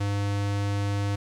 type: tone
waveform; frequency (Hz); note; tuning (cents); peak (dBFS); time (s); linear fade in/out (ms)
square; 101; G#2; -48; -25; 0-1.16; 10
effects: low-pass 8000 Hz 12 dB/octave + 9-bit